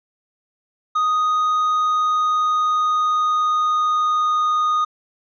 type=tone with pitch glide; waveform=triangle; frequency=1244.5 to 1234.5 Hz; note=D#6 to D#6; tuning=0 to -14 cents; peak=-14 dBFS; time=0.95-4.85 s; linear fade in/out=10 ms; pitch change=-14 cents; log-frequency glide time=1.63-4.51 s; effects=resampled to 16000 Hz